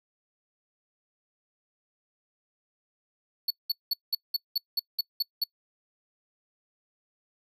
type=tone bursts; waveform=square; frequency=4435 Hz; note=C#8; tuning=in tune; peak=-24 dBFS; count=10; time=3.48-5.44 s; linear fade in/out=5 ms; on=25 ms; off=190 ms; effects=noise-tail reverb RT60 0.1 s tail -25 dB re dry